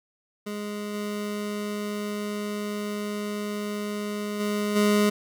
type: tone with level steps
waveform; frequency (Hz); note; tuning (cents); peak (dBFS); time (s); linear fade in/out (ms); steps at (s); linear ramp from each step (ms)
25% pulse; 207.6; G#3; 0; -27 / -25 / -21 / -15; 0.46-5.1; 10; 0.93 / 4.39 / 4.75; 20
effects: none